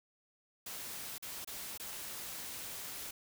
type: noise with dropouts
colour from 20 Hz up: white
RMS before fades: -44 dBFS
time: 0.66-3.11 s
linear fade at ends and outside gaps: 5 ms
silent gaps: 1.182-1.224 / 1.447-1.473 / 1.777-1.797 s
effects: none